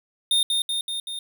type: tone with echo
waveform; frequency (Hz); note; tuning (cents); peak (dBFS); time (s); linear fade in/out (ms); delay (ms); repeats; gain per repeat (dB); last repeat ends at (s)
square; 3650; A#7; -37; -18; 0.31-0.43; 2; 190; 4; -3; 1.19
effects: none